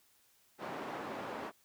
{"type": "band-pass noise", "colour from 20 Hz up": "white", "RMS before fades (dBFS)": -42, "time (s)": [0.58, 1.52], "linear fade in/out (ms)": 50, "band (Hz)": [200, 980], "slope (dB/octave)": 12, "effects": ["white hiss -69 dBFS RMS until 1.64 s"]}